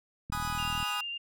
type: click train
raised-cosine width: 5 ms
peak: -27 dBFS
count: 22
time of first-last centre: 0.3-0.828 s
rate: 39.8 Hz
type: chord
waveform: 40% pulse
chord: G# minor seventh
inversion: none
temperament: equal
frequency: 830.6 / 987.8 / 1244.5 / 1480 Hz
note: G#5 / B5 / D#6 / F#6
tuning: 0 / 0 / 0 / 0 cents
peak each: -38 / -40 / -34 / -40 dBFS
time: 0.32-1.01 s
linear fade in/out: 5 ms
type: tone with vibrato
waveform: sine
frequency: 2794 Hz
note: F7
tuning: in tune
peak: -34 dBFS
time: 0.58-1.18 s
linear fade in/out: 10 ms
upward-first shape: square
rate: 11 Hz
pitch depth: 9 cents each way
effects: none